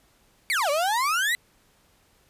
35% pulse exponential two-way sweep, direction down then up, 2356 to 554.4 to 2024 Hz, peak -20 dBFS, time 0.5-1.35 s, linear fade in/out 0 ms, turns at 0.7 s, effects pink hiss -62 dBFS RMS until 2.29 s + resampled to 32000 Hz

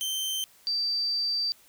sawtooth / sine tone pair in turn, 3111 / 4661 Hz, G7 / D8, -14 / -14 cents, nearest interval perfect fifth, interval 700 cents, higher second, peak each -25 dBFS, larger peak neither, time 0.01-0.44 / 0.67-1.52 s, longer second, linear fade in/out 0 ms, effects white hiss -58 dBFS RMS until 1.68 s

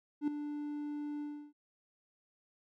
triangle tone with ADSR envelope, 294.5 Hz, D4, 5 cents sharp, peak -25 dBFS, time 0.21-1.53 s, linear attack 67 ms, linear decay 4 ms, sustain -10 dB, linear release 320 ms, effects none

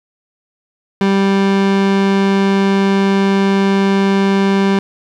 30% pulse tone, 196 Hz, G3, in tune, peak -8 dBFS, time 1.01-4.79 s, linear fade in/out 2 ms, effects low-pass 4000 Hz 12 dB/octave + 7-bit

